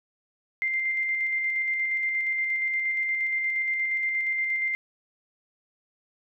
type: tone with tremolo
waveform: sine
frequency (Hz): 2093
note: C7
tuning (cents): 0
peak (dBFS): -23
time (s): 0.62-4.75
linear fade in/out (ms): 0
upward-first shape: square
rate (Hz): 8.5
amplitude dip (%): 25
effects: none